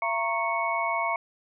sine tone cluster, 676 / 930 / 1098 / 2215 Hz, E5 / A#5 / C#6 / C#7, +43 / -4 / -17 / -2 cents, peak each -30 dBFS, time 0.02-1.16 s, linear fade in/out 2 ms, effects none

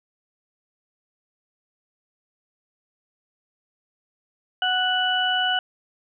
harmonic tone, 740 Hz, F#5, in tune, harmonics 1 / 2 / 4, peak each -25 / -24 / -23 dBFS, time 4.62-5.59 s, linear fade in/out 2 ms, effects none

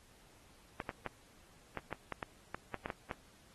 clicks, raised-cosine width 0.5 ms, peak -23 dBFS, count 12, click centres 0.802 / 0.892 / 1.063 / 1.773 / 1.927 / 2.123 / 2.228 / 2.546 / 2.743 / 2.859 / 2.902 / 3.112 s, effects pink hiss -64 dBFS RMS until 3.54 s + AAC 32 kbps

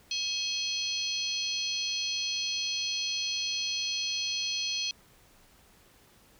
harmonic tone with a mistuned harmonic, 851 Hz, G#5, 42 cents sharp, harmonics 3 / 4 / 5 / 6 / 7, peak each -37 / -35 / -33 / -41 / -37 dBFS, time 0.11-4.91 s, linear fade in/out 2 ms, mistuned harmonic 4, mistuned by -80 cents, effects pink hiss -60 dBFS RMS until 6.39 s

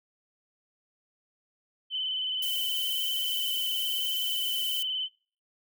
sine tone with vibrato, 3034 Hz, F#7, 43 cents sharp, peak -28 dBFS, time 1.9-5.09 s, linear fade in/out 50 ms, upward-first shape square, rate 19 Hz, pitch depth 27 cents each way
violet noise, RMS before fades -35 dBFS, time 2.42-4.83 s, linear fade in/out 5 ms
effects noise-tail reverb RT60 0.4 s tail -25 dB re dry

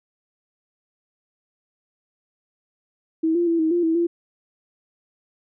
sine tone with pitch steps, 322.1 / 345.7 / 333.8 / 318.2 / 347.7 / 325 / 341.6 Hz, E4 / F4 / E4 / D#4 / F4 / E4 / F4, -40 / -18 / +22 / +39 / -8 / -24 / -38 cents, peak -17 dBFS, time 3.23-4.07 s, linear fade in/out 10 ms, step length 120 ms, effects none

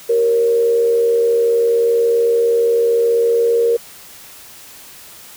sine tone with frequency modulation, 466.2 Hz, A#4, in tune, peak -11 dBFS, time 0.09-3.77 s, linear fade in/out 10 ms, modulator 79.3 Hz, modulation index 0.39, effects white hiss -39 dBFS RMS until 5.36 s

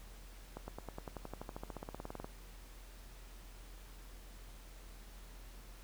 accelerating click train, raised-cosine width 1 ms, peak -29 dBFS, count 24, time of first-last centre 0.57-2.245 s, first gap 110 ms, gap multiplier 0.96, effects added 43 Hz sine -51 dBFS peak until 5.83 s + pink hiss -59 dBFS RMS until 5.83 s

